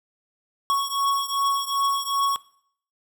square beating tone pair, 1108.7 / 1111.3 Hz, C#6 / C#6, 0 / +4 cents, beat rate 2.6 Hz, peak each -24 / -26 dBFS, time 0.7-2.36 s, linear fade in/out 0 ms, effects noise-tail reverb RT60 0.6 s tail -20 dB re dry

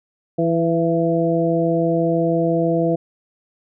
harmonic tone with a mistuned harmonic, 166 Hz, E3, 12 cents sharp, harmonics 1 / 2 / 3 / 4, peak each -21 / -20 / -21 / -22 dBFS, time 0.38-2.96 s, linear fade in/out 10 ms, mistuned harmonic 4, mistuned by +16 cents, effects none

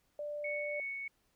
sine tone, 590 Hz, D5, 8 cents sharp, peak -37 dBFS, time 0.19-0.8 s, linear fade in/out 2 ms
sine tone with tremolo, 2217 Hz, C#7, in tune, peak -36 dBFS, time 0.44-1.08 s, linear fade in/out 5 ms, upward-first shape sine, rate 3.1 Hz, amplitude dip 25%
effects pink hiss -75 dBFS RMS until 1.35 s

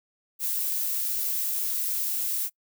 violet noise, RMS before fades -28 dBFS, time 0.39-2.5 s, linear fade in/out 50 ms, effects noise-tail reverb RT60 0.1 s tail -24 dB re dry

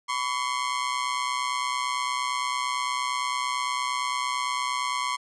sawtooth ring-modulated tone, 1065 Hz, C6, 30 cents sharp, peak -19 dBFS, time 0.08-5.17 s, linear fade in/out 20 ms, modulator 64.4 Hz, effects resampled to 22050 Hz

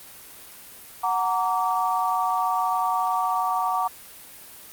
sine chord, Gb augmented, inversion none, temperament just, 740 / 925 / 1156.2 Hz, Gb5 / Bb5 / D6, 0 / -14 / -27 cents, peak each -25 dBFS, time 1.03-3.88 s, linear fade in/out 10 ms, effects white hiss -44 dBFS RMS until 4.72 s + Opus 32 kbps

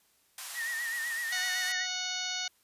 white band-pass noise, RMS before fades -42 dBFS, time 0.38-1.72 s, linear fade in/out 2 ms, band 780 to 13000 Hz, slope 24 dB/octave
sine tone with vibrato, 1864.7 Hz, A#6, in tune, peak -32 dBFS, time 0.54-1.87 s, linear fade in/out 50 ms, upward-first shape sine, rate 7.9 Hz, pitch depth 65 cents each way
harmonic tone, 735 Hz, F#5, 12 cents flat, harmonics 1 / 2 / 3 / 4 / 5 / 6 / 7 / 8 / 9, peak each -45 / -41 / -41 / -40 / -39 / -39 / -45 / -41 / -43 dBFS, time 1.32-2.48 s, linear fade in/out 5 ms
effects white hiss -68 dBFS RMS until 2.63 s + resampled to 32000 Hz

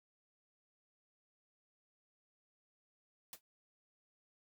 white noise with exponential decay, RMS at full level -44 dBFS, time 3.33-3.41 s, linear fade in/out 1 ms, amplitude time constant 16 ms, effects none

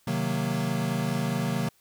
square chord, C half-diminished seventh, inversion none, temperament equal, 130.81 / 155.56 / 185 / 233.1 Hz, C3 / Eb3 / Gb3 / Bb3, 0 / 0 / 0 / 0 cents, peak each -32 dBFS, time 0.07-1.69 s, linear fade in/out 5 ms, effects white hiss -64 dBFS RMS until 1.8 s

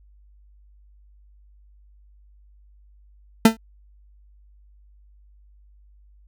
40% pulse tone with exponential decay, 223.6 Hz, A3, 28 cents sharp, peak -5 dBFS, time 3.45-3.57 s, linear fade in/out 5 ms, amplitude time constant 24 ms, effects added 50 Hz sine -50 dBFS peak until 6.27 s

